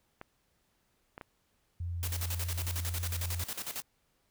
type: clicks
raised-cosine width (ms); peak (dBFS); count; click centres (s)
0.5; -28; 3; 0.214 / 1.179 / 1.212
type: tone with vibrato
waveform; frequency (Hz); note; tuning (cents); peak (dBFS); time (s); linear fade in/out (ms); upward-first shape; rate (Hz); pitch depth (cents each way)
sine; 86.2; F2; -22; -33; 1.8-3.44; 5; sine; 3.5; 8
type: noise with tremolo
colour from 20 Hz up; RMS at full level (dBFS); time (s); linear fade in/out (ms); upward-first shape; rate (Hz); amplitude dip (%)
white; -37; 2.03-3.82; 0; square; 11; 75
effects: pink hiss -74 dBFS RMS until 4.3 s